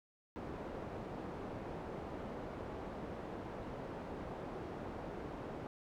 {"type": "low-pass noise", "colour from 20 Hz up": "white", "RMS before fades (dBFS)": -45, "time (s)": [0.36, 5.67], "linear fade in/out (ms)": 0, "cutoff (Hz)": 620, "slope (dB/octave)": 12, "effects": []}